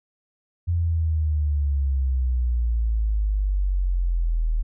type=exponential sweep; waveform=sine; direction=down; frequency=87 to 38.89 Hz; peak=-19 dBFS; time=0.67-4.63 s; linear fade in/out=20 ms; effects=none